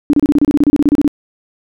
sine tone bursts, 291.5 Hz, D4, 13 cents flat, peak -6 dBFS, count 16, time 0.1-1.078 s, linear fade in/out 0 ms, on 33 ms, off 30 ms, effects none

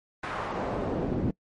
brown noise with band-pass filter sweep, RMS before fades -30 dBFS, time 0.23-1.31 s, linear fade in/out 5 ms, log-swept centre 1500 to 240 Hz, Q 1.2, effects noise-tail reverb RT60 0.1 s tail -23 dB re dry + MP3 48 kbps

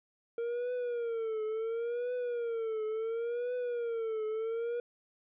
triangle tone with vibrato, 463.3 Hz, A#4, 11 cents flat, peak -30 dBFS, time 0.38-4.8 s, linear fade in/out 2 ms, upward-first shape triangle, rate 0.71 Hz, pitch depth 130 cents each way, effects resampled to 8000 Hz

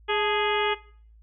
harmonic tone with a mistuned harmonic, 415.3 Hz, G#4, in tune, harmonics 1 / 2 / 3 / 4 / 5 / 6 / 7 / 8, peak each -26 / -29 / -31 / -32 / -33 / -34 / -34 / -35 dBFS, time 0.08-0.75 s, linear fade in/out 20 ms, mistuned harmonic 2, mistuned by +67 cents, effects noise-tail reverb RT60 0.5 s tail -19 dB re dry + added 55 Hz sine -50 dBFS peak until 1.22 s

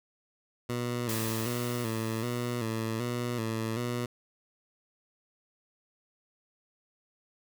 15% pulse tone with vibrato, 116.54 Hz, A#2, in tune, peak -24 dBFS, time 0.69-4.06 s, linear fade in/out 5 ms, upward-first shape square, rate 1.3 Hz, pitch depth 68 cents each way
white noise with exponential decay, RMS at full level -35 dBFS, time 1.09-3.99 s, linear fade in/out 2 ms, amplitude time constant 630 ms
effects none

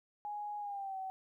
sine tone with pitch glide, 830.6 to 761.7 Hz, G#5 to G5, 0 to -50 cents, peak -38 dBFS, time 0.25-1.1 s, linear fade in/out 0 ms, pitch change -150 cents, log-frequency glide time 0.59-0.98 s, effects 13-bit

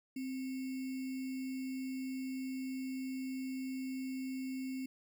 sine tone with sample-and-hold, 261.6 Hz, C4, in tune, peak -37 dBFS, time 0.16-4.86 s, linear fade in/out 5 ms, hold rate 2450 Hz, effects none

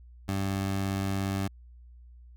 20% pulse tone, 97.2 Hz, G2, 14 cents flat, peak -23 dBFS, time 0.28-1.48 s, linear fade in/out 10 ms, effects added 60 Hz sine -48 dBFS peak until 2.36 s

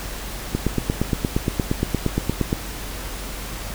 click train, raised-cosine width 3 ms, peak -6 dBFS, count 18, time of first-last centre 0.55-2.529 s, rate 8.59 Hz, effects added 47 Hz sine -33 dBFS peak until 3.74 s + pink hiss -33 dBFS RMS until 3.74 s

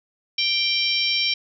harmonic tone, 784 Hz, G5, in tune, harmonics 3 / 4 / 5 / 6 / 7, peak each -25 / -25 / -27 / -30 / -24 dBFS, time 0.38-1.34 s, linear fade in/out 5 ms, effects none

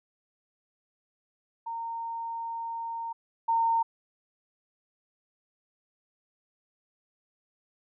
sine tone pair in turn, 920 / 915.3 Hz, A#5 / A#5, -23 / -32 cents, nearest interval unison, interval 9 cents, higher first, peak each -32 / -22 dBFS, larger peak second, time 1.66-3.13 / 3.48-3.83 s, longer first, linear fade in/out 10 ms, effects none

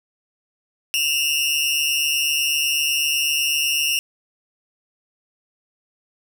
sawtooth tone pair together, 2700 / 2848 Hz, E7 / F7, +41 / +33 cents, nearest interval minor second, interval 92 cents, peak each -18 dBFS, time 0.94-3.99 s, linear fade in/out 0 ms, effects none

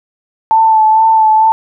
sine tone with vibrato, 880 Hz, A5, in tune, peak -5 dBFS, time 0.51-1.52 s, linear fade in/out 0 ms, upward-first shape sine, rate 2.2 Hz, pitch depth 24 cents each way, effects none

